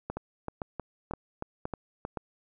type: two click trains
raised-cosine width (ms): 1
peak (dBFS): -20 / -19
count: 7 / 5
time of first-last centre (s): 0.17-2.051 / 0.1-2.173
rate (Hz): 3.19 / 1.93
effects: none